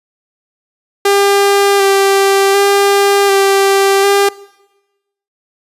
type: tone with vibrato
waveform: sawtooth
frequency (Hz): 396.2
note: G4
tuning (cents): +18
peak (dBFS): -4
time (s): 1.05-4.29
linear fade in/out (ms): 5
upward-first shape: square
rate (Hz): 0.67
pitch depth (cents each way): 16
effects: noise-tail reverb RT60 1.0 s tail -21 dB re dry + resampled to 32000 Hz